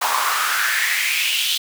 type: noise with high-pass filter sweep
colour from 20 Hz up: pink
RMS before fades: -20 dBFS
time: 0.01-1.58 s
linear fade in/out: 10 ms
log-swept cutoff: 920 to 3400 Hz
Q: 4.4
effects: none

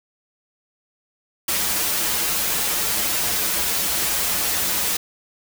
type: noise with comb filter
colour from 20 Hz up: white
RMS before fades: -22 dBFS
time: 1.48-4.97 s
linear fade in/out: 5 ms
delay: 7.7 ms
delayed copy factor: -0.85
effects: none

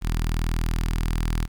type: tone with notch filter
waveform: sawtooth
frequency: 40.56 Hz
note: E1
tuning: 27 cents flat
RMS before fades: -24 dBFS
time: 0.01-1.48 s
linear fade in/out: 50 ms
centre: 530 Hz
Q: 0.75
effects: 10-bit

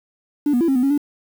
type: tone with pitch steps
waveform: triangle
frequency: 292.4 / 242.9 / 335.3 / 269.7 / 248.9 / 275 / 290.5 Hz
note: D4 / B3 / E4 / C#4 / B3 / C#4 / D4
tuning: -7 / -29 / +30 / -47 / +14 / -14 / -19 cents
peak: -11 dBFS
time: 0.46-0.978 s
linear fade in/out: 5 ms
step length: 74 ms
effects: tanh soft clip ceiling -11 dBFS + 7-bit

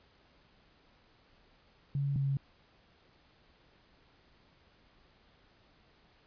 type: tone pair in turn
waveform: sine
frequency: 140.2 / 137.71 Hz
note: C#3 / C#3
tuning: +20 / -11 cents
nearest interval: unison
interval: 31 cents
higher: first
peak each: -29 / -28 dBFS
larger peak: second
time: 1.95-2.16 / 2.16-2.37 s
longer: neither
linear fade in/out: 2 ms
effects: pink hiss -65 dBFS RMS until 6.26 s + resampled to 11025 Hz

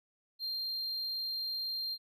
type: tone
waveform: triangle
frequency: 4186 Hz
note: C8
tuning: in tune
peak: -33 dBFS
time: 0.39-1.98 s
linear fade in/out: 50 ms
effects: none

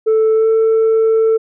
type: tone with pitch glide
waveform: sine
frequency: 440 to 445.4 Hz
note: A4 to A4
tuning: 0 to +21 cents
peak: -7 dBFS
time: 0.06-1.38 s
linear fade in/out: 20 ms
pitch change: +21 cents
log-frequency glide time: 0.34-0.48 s
effects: tanh soft clip ceiling -8 dBFS

